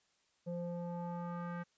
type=tone with low-pass filter sweep; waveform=square; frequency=173.4 Hz; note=F3; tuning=12 cents flat; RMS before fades=-41 dBFS; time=0.46-1.64 s; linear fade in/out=20 ms; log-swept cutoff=480 to 1600 Hz; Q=2.9; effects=white hiss -75 dBFS RMS until 1.77 s + resampled to 16000 Hz